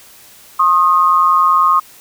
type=tone pair together; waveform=sine; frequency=1072 / 1241.9 Hz; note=C6 / D#6; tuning=+42 / -4 cents; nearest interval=minor third; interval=254 cents; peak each=-11 dBFS; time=0.59-1.8 s; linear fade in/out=10 ms; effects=white hiss -42 dBFS RMS until 2 s